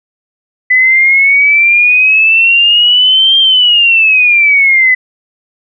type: exponential two-way sweep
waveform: sine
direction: up then down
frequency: 2000 to 3192 to 2000 Hz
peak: -4 dBFS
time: 0.7-4.95 s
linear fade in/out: 10 ms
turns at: 3.38 s
effects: none